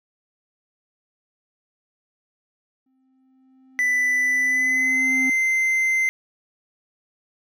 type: tone with exponential growth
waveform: triangle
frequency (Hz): 261.6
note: C4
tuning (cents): 0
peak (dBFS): -22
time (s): 2.86-5.3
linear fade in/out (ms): 5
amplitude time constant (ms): 530
type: tone with pitch glide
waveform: triangle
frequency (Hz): 1989 to 2075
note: B6 to C7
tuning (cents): +12 to -15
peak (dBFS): -16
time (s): 3.79-6.09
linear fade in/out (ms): 0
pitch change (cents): +73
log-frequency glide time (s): 4.45-5.13
effects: none